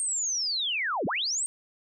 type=linear two-way sweep; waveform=sine; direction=down then up; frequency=8690 to 136.5 to 8690 Hz; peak=-26 dBFS; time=0-1.46 s; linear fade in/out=0 ms; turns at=1.06 s; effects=none